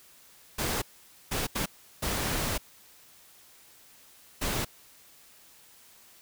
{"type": "noise bursts at uneven times", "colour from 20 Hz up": "pink", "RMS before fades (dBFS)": -30, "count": 5, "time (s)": [[0.58, 0.82], [1.31, 1.47], [1.55, 1.66], [2.02, 2.58], [4.41, 4.65]], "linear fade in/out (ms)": 10, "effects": ["white hiss -56 dBFS RMS until 6.21 s"]}